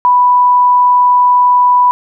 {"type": "tone", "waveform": "sine", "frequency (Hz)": 987.8, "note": "B5", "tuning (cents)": 0, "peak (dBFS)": -5, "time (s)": [0.05, 1.91], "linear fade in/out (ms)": 0, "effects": []}